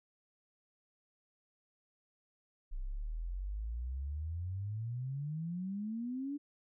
sine exponential sweep, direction up, 30.52 to 293.7 Hz, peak -36 dBFS, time 2.71-6.38 s, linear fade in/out 20 ms, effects none

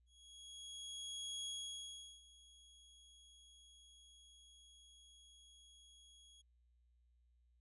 sawtooth tone with ADSR envelope, 3322 Hz, G#7, in tune, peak -39 dBFS, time 0.06-6.42 s, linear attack 1400 ms, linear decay 750 ms, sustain -20 dB, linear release 12 ms, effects added 60 Hz sine -70 dBFS peak until 7.6 s + resampled to 24000 Hz

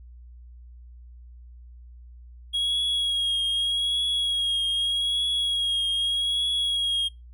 triangle tone with vibrato, 3300 Hz, G#7, 12 cents flat, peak -21 dBFS, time 2.53-7.09 s, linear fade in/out 20 ms, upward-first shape triangle, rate 0.82 Hz, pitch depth 34 cents each way, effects noise-tail reverb RT60 0.2 s tail -24 dB re dry + added 60 Hz sine -43 dBFS peak until 7.33 s

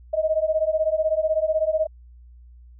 sine beating tone pair, 621 / 637 Hz, D#5 / D#5, -3 / +41 cents, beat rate 16 Hz, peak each -22 dBFS, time 0.13-1.87 s, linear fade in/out 10 ms, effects added 60 Hz sine -44 dBFS peak until 2.79 s

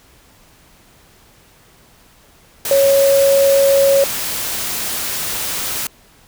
sine tone in noise, 552 Hz, C#5, 7 cents flat, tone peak -9 dBFS, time 2.71-4.04 s, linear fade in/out 2 ms, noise white, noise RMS -22 dBFS, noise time 2.65-5.87 s, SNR +10 dB, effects pink hiss -49 dBFS RMS until 6.27 s

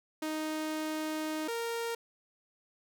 sawtooth tone pair in turn, 311.1 / 464.1 Hz, D#4 / A#4, 0 / -8 cents, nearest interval perfect fifth, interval 692 cents, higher second, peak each -29 / -29 dBFS, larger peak neither, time 0.22-1.48 / 1.48-1.95 s, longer first, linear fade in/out 5 ms, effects none

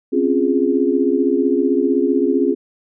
sine chord, Db major seventh, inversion third, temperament equal, 261.6 / 277.2 / 349.2 / 415.3 Hz, C4 / Db4 / F4 / Ab4, 0 / 0 / 0 / 0 cents, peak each -19 dBFS, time 0.12-2.55 s, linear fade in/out 20 ms, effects none

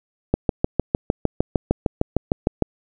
click train, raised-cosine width 2 ms, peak -3 dBFS, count 16, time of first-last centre 0.34-2.623 s, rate 6.57 Hz, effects none

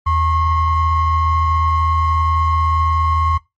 triangle ring-modulated tone, 503 Hz, B4, 32 cents sharp, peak -8 dBFS, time 0.06-3.38 s, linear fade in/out 10 ms, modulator 584 Hz, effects noise-tail reverb RT60 0.2 s tail -20 dB re dry + MP3 32 kbps

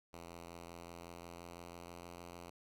5% pulse tone with pitch glide, 85 to 86.69 Hz, F2 to F2, -46 to -12 cents, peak -38 dBFS, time 0.13-2.5 s, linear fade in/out 5 ms, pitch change +34 cents, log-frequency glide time 0.35-2.14 s, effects none

